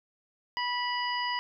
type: harmonic tone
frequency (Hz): 980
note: B5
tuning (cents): -14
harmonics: 1 / 2 / 3 / 5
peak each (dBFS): -31 / -34 / -36 / -38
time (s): 0.57-1.39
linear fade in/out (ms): 0
effects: none

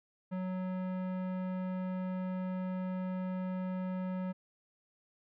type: tone with tanh clipping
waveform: sine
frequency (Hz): 185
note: F#3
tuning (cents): 0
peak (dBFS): -36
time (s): 0.31-4.33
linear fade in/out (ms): 20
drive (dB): 17
effects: none

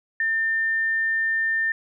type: tone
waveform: sine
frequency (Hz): 1800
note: A6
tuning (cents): +39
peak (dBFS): -20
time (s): 0.2-1.72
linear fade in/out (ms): 2
effects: none

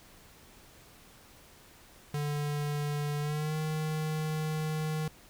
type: tone with pitch glide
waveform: square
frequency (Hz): 146.83 to 155.56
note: D3 to D#3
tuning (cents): 0 to 0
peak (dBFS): -31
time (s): 2.14-5.08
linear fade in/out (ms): 2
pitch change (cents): +100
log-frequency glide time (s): 3.2-3.55
effects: pink hiss -56 dBFS RMS until 5.29 s

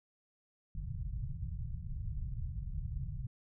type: low-pass noise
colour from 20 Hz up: pink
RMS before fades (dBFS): -39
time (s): 0.75-3.27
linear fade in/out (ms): 5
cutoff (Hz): 150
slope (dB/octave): 48
effects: none

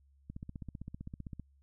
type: click train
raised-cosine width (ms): 5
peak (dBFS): -30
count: 18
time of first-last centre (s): 0.3-1.397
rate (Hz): 15.5
effects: added 69 Hz sine -63 dBFS peak until 1.62 s

